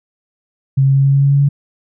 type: tone with pitch steps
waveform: sine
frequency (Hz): 135.3 / 136.16 / 137.03 / 137.9 / 138.78 / 139.67 / 140.56 / 141.45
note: C#3 / C#3 / C#3 / C#3 / C#3 / C#3 / C#3 / C#3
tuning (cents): -42 / -31 / -20 / -9 / +2 / +13 / +24 / +35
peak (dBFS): -8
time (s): 0.77-1.49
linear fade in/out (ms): 10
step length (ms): 90
effects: none